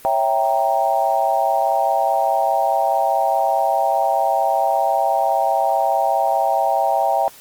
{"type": "chord", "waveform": "sine", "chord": "C# diminished seventh", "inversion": "none", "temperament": "equal", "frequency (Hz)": [554.4, 659.3, 784, 932.3], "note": ["C#5", "E5", "G5", "Bb5"], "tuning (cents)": [0, 0, 0, 0], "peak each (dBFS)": [-24, -20, -18, -23], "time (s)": [0.05, 7.28], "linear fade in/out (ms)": 0, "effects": ["white hiss -44 dBFS RMS until 7.4 s", "Opus 32 kbps"]}